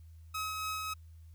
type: tone with tremolo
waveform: sawtooth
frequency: 1276 Hz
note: D#6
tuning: 43 cents sharp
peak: -30 dBFS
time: 0.34-0.94 s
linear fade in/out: 10 ms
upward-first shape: triangle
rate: 3.6 Hz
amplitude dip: 30%
effects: added 81 Hz sine -50 dBFS peak until 1.34 s + white hiss -74 dBFS RMS until 1.34 s